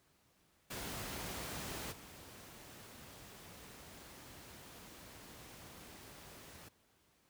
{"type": "noise with level steps", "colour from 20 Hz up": "pink", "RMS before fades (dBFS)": [-43, -54], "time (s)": [0.7, 6.69], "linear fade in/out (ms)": 10, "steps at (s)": 1.91, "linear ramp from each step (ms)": 20, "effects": ["pink hiss -72 dBFS RMS until 7.29 s", "high-pass 60 Hz 12 dB/octave"]}